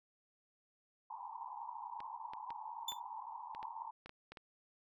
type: band-pass noise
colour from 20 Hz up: pink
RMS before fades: -47 dBFS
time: 1.1-3.91 s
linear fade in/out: 5 ms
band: 850 to 1000 Hz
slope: 96 dB/octave
type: clicks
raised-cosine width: 0.3 ms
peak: -34 dBFS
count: 10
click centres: 2.004 / 2.335 / 2.505 / 2.921 / 3.549 / 3.629 / 4.06 / 4.094 / 4.32 / 4.372 s
type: tone with exponential decay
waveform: 35% pulse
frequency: 3520 Hz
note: A7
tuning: in tune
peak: -32 dBFS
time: 2.88-3 s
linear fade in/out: 5 ms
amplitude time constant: 26 ms
effects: none